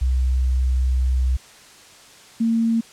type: tone pair in turn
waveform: sine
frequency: 64 / 228.1 Hz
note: C2 / A#3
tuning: -38 / -37 cents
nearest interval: octave + minor seventh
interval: 2201 cents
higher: second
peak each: -16 dBFS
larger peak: neither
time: 0.01-1.37 / 2.4-2.81 s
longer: first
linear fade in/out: 10 ms
effects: white hiss -46 dBFS RMS until 2.92 s + low-pass 8000 Hz 12 dB/octave